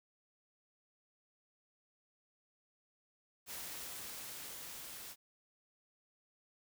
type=noise with level ramp; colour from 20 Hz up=white; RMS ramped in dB=-45 to -49 dBFS; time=3.46-5.16 s; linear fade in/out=50 ms; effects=none